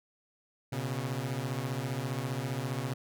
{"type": "beating tone pair", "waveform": "sawtooth", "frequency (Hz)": [121.7, 136.7], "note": ["B2", "C#3"], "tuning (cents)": [-25, -24], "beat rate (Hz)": 15, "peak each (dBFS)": -31, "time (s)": [0.72, 2.94], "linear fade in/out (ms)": 10, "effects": []}